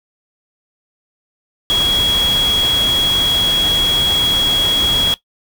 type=tone in noise; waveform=sine; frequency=3322 Hz; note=G#7; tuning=in tune; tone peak=-12 dBFS; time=1.7-5.14 s; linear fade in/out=0 ms; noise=pink; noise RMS=-23 dBFS; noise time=1.7-5.14 s; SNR=+8 dB; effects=noise-tail reverb RT60 0.1 s tail -17 dB re dry